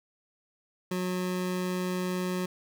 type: tone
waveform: 25% pulse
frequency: 182.2 Hz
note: F#3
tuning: 26 cents flat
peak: -25 dBFS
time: 0.91-2.46 s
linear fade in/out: 5 ms
effects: none